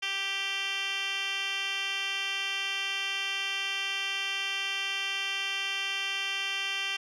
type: tone with band-pass filter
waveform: 10% pulse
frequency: 392 Hz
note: G4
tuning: in tune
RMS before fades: -32 dBFS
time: 0.02-6.97 s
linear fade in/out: 10 ms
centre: 3200 Hz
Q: 4.5
effects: none